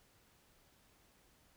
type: silence
effects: pink hiss -69 dBFS RMS until 1.56 s